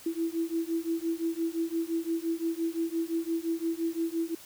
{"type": "beating tone pair", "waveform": "sine", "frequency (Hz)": [328, 333.8], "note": ["E4", "E4"], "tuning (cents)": [-9, 22], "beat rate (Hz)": 5.8, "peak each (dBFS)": -31, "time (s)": [0.06, 4.35], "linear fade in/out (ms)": 5, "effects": ["white hiss -50 dBFS RMS until 4.45 s"]}